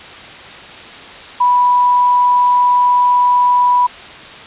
sine tone, 984 Hz, B5, 7 cents flat, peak -8 dBFS, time 1.4-3.87 s, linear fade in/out 10 ms, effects white hiss -33 dBFS RMS until 4.46 s + resampled to 8000 Hz

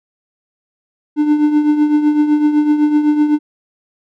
triangle tone with tremolo, 298.9 Hz, D4, 31 cents sharp, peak -5 dBFS, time 1.16-3.39 s, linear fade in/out 50 ms, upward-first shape triangle, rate 7.9 Hz, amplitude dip 65%, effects none

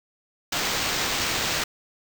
blue noise with sample-and-hold, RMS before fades -26 dBFS, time 0.52-1.64 s, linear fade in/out 5 ms, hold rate 11025 Hz, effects none

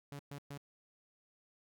sawtooth tone bursts, 142.3 Hz, C#3, 46 cents sharp, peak -40 dBFS, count 3, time 0.12-0.576 s, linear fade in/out 0 ms, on 72 ms, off 120 ms, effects none

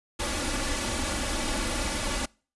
pink noise with comb filter, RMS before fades -29 dBFS, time 0.19-2.26 s, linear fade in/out 10 ms, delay 3.5 ms, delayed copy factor +0.75, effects noise-tail reverb RT60 0.4 s tail -26 dB re dry + resampled to 24000 Hz

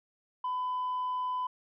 sine tone, 1004 Hz, B5, 28 cents sharp, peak -28 dBFS, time 0.44-1.47 s, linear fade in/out 5 ms, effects tanh soft clip ceiling -28 dBFS

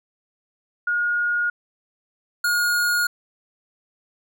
sine / square tone pair in turn, 1434 / 1434 Hz, F6 / F6, +45 / +45 cents, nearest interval unison, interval 0 cents, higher neither, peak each -19 dBFS, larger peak neither, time 0.87-1.5 / 2.44-3.07 s, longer neither, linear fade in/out 5 ms, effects none

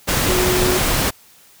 sine tone in noise, 364.6 Hz, F#4, 25 cents flat, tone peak -18 dBFS, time 0.28-0.79 s, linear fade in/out 20 ms, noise pink, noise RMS -18 dBFS, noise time 0.07-1.11 s, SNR -3 dB, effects white hiss -49 dBFS RMS until 1.6 s

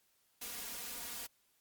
white noise with comb filter, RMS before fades -44 dBFS, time 0.41-1.27 s, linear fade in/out 10 ms, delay 4.2 ms, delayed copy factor +0.9, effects white hiss -74 dBFS RMS until 1.6 s + Opus 48 kbps

